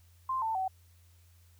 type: tone with pitch steps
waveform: sine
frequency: 1046.5 / 890.2 / 757.3 Hz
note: C6 / A5 / F#5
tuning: 0 / +20 / +40 cents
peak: -29 dBFS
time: 0.29-0.68 s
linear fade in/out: 5 ms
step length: 130 ms
effects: added 86 Hz sine -58 dBFS peak until 1.59 s + white hiss -68 dBFS RMS until 1.59 s